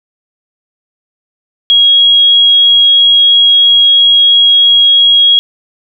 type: tone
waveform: sine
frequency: 3299 Hz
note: G#7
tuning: 12 cents flat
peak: -3 dBFS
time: 1.7-5.39 s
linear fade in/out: 0 ms
effects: none